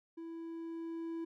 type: tone with level ramp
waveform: triangle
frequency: 330.6 Hz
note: E4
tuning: 5 cents sharp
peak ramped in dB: -41 to -35 dBFS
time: 0.17-1.25 s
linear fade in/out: 10 ms
effects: none